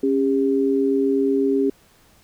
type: tone pair together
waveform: sine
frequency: 274.3 / 402.3 Hz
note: C#4 / G4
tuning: -18 / +45 cents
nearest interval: perfect fifth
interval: 663 cents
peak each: -19 dBFS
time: 0.03-1.7 s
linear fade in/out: 5 ms
effects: pink hiss -55 dBFS RMS until 2.23 s